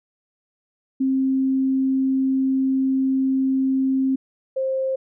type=tone pair in turn; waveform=sine; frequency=265.4 / 528.8 Hz; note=C4 / C5; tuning=+25 / +18 cents; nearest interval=octave; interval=1193 cents; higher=second; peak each=-17 / -20 dBFS; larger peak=first; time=1-4.16 / 4.56-4.96 s; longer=first; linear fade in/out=10 ms; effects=none